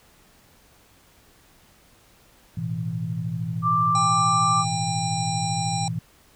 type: chord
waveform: sine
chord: A suspended second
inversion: none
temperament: equal with one note detuned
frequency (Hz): 110.57 / 123.47 / 164.81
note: A2 / B2 / E3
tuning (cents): +9 / 0 / 0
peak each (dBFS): -31 / -31 / -28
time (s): 2.57-5.99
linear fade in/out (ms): 5
type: tone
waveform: sine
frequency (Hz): 1178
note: D6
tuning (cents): +5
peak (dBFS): -18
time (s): 3.62-4.65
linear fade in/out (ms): 50
type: harmonic tone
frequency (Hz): 798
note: G5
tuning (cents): +31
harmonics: 1 / 3 / 5 / 7 / 9 / 10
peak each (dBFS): -27 / -41 / -34 / -35 / -39 / -34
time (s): 3.95-5.88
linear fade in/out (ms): 2
effects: pink hiss -56 dBFS RMS until 6.35 s